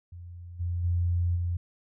sine tone with level steps, 87.2 Hz, F2, 2 cents flat, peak -40 / -27 / -23 / -26 dBFS, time 0.12-1.57 s, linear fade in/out 5 ms, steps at 0.59 / 0.83 / 1.35 s, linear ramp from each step 20 ms, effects none

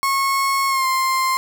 35% pulse tone with pitch glide, 1093 to 1050.3 Hz, C#6 to C6, -25 to +6 cents, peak -15 dBFS, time 0.03-1.37 s, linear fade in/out 0 ms, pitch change -69 cents, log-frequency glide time 0.68-0.86 s, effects none

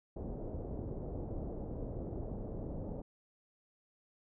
pink low-pass noise, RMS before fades -41 dBFS, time 0.16-3.02 s, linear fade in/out 5 ms, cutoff 610 Hz, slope 24 dB/octave, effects none

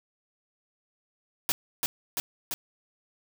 white noise with echo, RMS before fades -26 dBFS, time 1.49-1.52 s, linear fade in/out 0 ms, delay 340 ms, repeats 3, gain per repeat -2 dB, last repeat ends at 2.54 s, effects none

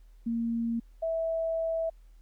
sine tone pair in turn, 231.3 / 654.2 Hz, A#3 / E5, -13 / -13 cents, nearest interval octave + tritone, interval 1800 cents, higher second, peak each -27 dBFS, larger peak neither, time 0.26-0.8 / 1.02-1.9 s, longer second, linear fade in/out 10 ms, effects added 40 Hz sine -51 dBFS peak until 2.21 s + pink hiss -72 dBFS RMS until 2.21 s

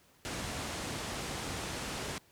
pink low-pass noise, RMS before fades -38 dBFS, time 0.25-2.18 s, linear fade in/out 0 ms, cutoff 9600 Hz, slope 24 dB/octave, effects pink hiss -64 dBFS RMS until 2.31 s + high-pass 60 Hz 12 dB/octave

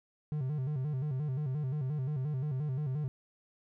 triangle tone with vibrato, 140 Hz, C#3, 18 cents sharp, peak -29 dBFS, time 0.32-3.08 s, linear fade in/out 0 ms, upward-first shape square, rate 5.7 Hz, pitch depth 130 cents each way, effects none

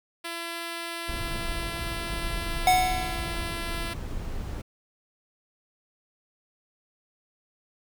5% pulse tone, 337.3 Hz, E4, 40 cents sharp, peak -21 dBFS, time 0.24-3.94 s, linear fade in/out 10 ms
brown noise, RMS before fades -33 dBFS, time 1.08-4.62 s, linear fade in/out 10 ms
square tone with exponential decay, 737 Hz, F#5, 7 cents flat, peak -16 dBFS, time 2.67-3.5 s, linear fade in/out 2 ms, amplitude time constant 180 ms
effects none

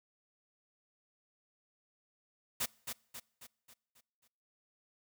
white noise with echo, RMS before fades -34 dBFS, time 2.6-2.66 s, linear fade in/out 10 ms, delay 270 ms, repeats 6, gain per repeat -6 dB, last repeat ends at 4.28 s, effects noise-tail reverb RT60 0.8 s tail -25 dB re dry

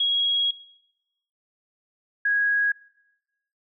sine tone pair in turn, 3306 / 1653 Hz, G#7 / G#6, -9 / -9 cents, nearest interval octave, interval 1200 cents, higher first, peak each -19 dBFS, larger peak neither, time 0-0.51 / 2.25-2.72 s, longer first, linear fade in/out 5 ms, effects noise-tail reverb RT60 0.9 s tail -21 dB re dry

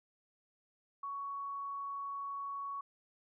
sine tone, 1117 Hz, C#6, 13 cents sharp, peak -38 dBFS, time 1.03-2.81 s, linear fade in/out 5 ms, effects none

